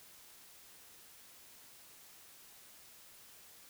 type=silence; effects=white hiss -58 dBFS RMS until 3.69 s